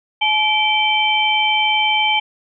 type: tone cluster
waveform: sine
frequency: 856 / 2329 / 3106 Hz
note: A5 / D7 / G7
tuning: -48 / -15 / -17 cents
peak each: -18 dBFS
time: 0.21-2.2 s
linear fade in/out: 10 ms
effects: none